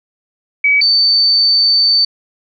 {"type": "tone pair in turn", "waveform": "sine", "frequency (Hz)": [2276, 4552], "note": ["C#7", "C#8"], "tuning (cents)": [45, 45], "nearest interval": "octave", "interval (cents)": 1200, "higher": "second", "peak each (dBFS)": -8, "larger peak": "neither", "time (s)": [[0.64, 0.81], [0.81, 2.05]], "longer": "second", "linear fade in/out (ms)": 5, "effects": []}